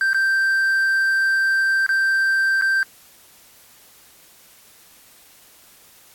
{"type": "tone with dropouts", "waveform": "triangle", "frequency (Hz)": 1568, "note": "G6", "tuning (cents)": 0, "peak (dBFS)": -14, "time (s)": [0.01, 2.83], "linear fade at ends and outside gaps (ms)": 1, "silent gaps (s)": [[0.132, 0.145], [1.864, 1.891], [2.613, 2.621]], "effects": ["white hiss -50 dBFS RMS until 6.14 s", "AAC 64 kbps"]}